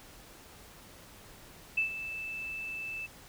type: tone with ADSR envelope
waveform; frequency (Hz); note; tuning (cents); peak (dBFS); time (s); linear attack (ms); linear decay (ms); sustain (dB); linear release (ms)
sine; 2637; E7; 0; -24; 1.77-3.07; 9; 110; -12; 20
effects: pink hiss -53 dBFS RMS until 3.28 s